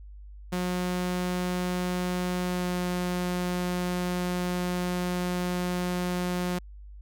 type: tone with pitch glide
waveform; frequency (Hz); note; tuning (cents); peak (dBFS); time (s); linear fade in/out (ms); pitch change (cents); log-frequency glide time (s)
sawtooth; 180 to 178.96; F#3 to F3; -47 to +43; -23; 0.52-6.59; 10; -10; 2.42-2.82
effects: added 50 Hz sine -42 dBFS peak until 7.01 s